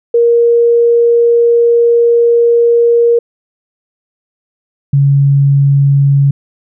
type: tone pair in turn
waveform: sine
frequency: 470.2 / 139.79 Hz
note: A#4 / C#3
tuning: +15 / +15 cents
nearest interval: octave + major sixth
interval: 2100 cents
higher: first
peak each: -5 dBFS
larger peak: neither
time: 0.14-3.19 / 4.93-6.31 s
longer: first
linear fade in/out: 5 ms
effects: none